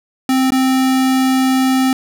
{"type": "tone with dropouts", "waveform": "square", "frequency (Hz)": 261.6, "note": "C4", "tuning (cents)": 0, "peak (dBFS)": -12, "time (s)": [0.29, 1.93], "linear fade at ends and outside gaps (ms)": 2, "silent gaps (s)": [0.505, 0.52], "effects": []}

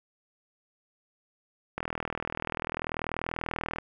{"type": "click train", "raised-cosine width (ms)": 0.5, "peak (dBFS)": -16, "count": 82, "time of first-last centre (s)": [1.78, 3.785], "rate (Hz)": 40.4, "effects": []}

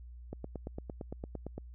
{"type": "click train", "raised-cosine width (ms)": 2, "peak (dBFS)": -26, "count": 12, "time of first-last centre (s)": [0.33, 1.58], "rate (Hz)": 8.8, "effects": ["added 60 Hz sine -46 dBFS peak until 1.74 s"]}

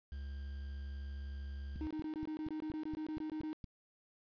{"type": "tone", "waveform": "triangle", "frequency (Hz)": 69.3, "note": "C#2", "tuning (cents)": 0, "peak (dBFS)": -39, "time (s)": [0.12, 1.87], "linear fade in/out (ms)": 0}
{"type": "click train", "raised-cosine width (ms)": 5, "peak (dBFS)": -34, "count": 9, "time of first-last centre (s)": [1.76, 3.642], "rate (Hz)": 4.25}
{"type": "tone bursts", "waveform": "triangle", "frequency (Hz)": 310.1, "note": "D#4", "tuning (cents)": -6, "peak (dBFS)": -36, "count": 15, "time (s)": [1.81, 3.53], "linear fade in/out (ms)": 0, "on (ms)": 96, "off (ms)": 20}
{"effects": ["resampled to 11025 Hz", "10-bit"]}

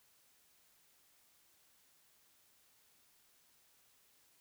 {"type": "silence", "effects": ["white hiss -70 dBFS RMS until 4.4 s"]}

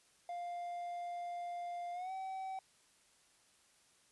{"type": "tone with pitch glide", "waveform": "triangle", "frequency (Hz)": [700, 763.4], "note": ["F5", "G5"], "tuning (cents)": [4, -46], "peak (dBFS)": -38, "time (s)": [0.29, 2.59], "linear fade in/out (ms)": 2, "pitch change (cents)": 150, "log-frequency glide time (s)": [1.93, 2.12], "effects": ["white hiss -69 dBFS RMS until 4.11 s", "resampled to 24000 Hz"]}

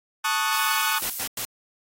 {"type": "chord", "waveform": "sawtooth", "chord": "D# half-diminished seventh", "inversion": "second", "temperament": "equal", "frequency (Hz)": [880, 1108.7, 1244.5, 1480], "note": ["A5", "C#6", "D#6", "F#6"], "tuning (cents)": [0, 0, 0, 0], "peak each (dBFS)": -24, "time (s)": [0.24, 0.99], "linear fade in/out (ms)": 10}
{"type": "noise", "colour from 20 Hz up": "violet", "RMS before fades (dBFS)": -30, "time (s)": [0.5, 1.23], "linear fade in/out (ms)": 50}
{"type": "noise bursts", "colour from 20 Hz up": "white", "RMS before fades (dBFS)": -29, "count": 3, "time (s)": [1.02, 1.45], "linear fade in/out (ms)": 0, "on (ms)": 78, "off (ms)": 98}
{"effects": ["AAC 48 kbps"]}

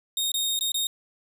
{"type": "tone with dropouts", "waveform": "sawtooth", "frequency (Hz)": 3706, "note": "A#7", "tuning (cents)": -11, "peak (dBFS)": -21, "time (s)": [0.17, 0.87], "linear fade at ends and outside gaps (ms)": 2, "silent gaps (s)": [[0.318, 0.341], [0.591, 0.609], [0.719, 0.743]], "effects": []}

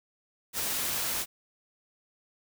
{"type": "noise", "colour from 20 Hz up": "white", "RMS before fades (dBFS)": -31, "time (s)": [0.53, 1.26], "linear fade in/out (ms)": 50, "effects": []}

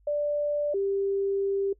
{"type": "tone pair in turn", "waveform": "sine", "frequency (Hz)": [587.3, 394.4], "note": ["D5", "G4"], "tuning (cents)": [0, 11], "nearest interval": "perfect fifth", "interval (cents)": 689, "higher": "first", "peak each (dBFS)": [-24, -24], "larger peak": "neither", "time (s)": [[0.07, 0.74], [0.74, 1.73]], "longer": "second", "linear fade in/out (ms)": 5, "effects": ["noise-tail reverb RT60 0.1 s tail -21 dB re dry", "added 50 Hz sine -58 dBFS peak until 1.79 s"]}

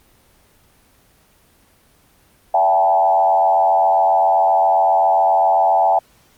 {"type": "tone with frequency modulation", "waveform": "sine", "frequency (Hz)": 766, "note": "G5", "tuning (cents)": -40, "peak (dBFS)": -11, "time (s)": [2.54, 5.99], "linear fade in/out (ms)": 5, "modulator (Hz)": 87.5, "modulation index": 1.3, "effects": ["pink hiss -54 dBFS RMS until 6.37 s", "Opus 24 kbps"]}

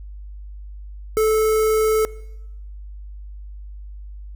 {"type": "tone with notch filter", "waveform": "square", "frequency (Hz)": 436, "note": "A4", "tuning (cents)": -16, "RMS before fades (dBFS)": -17, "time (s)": [1.17, 2.05], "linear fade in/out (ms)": 0, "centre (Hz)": 3500, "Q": 0.73, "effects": ["noise-tail reverb RT60 1.0 s tail -22 dB re dry", "added 50 Hz sine -33 dBFS peak until 4.35 s"]}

